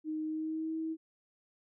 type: tone with pitch glide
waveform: sine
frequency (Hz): 311.1 to 320.8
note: D#4 to E4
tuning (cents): 0 to -47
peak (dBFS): -33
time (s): 0.04-0.97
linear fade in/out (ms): 50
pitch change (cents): +53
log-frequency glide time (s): 0.23-0.75
effects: none